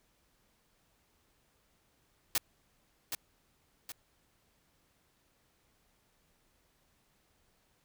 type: noise with echo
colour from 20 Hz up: white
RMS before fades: -29 dBFS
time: 2.35-2.38 s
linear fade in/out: 2 ms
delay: 770 ms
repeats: 2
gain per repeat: -7 dB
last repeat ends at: 3.92 s
effects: pink hiss -72 dBFS RMS until 7.84 s